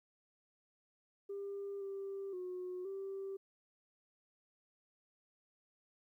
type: tone with pitch steps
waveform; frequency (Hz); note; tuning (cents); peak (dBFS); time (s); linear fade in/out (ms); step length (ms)
sine; 398.8 / 392.6 / 364 / 389.5; G4 / G4 / F#4 / G4; +30 / +3 / -28 / -11; -39; 1.29-3.37; 10; 520
effects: tanh soft clip ceiling -37 dBFS + 13-bit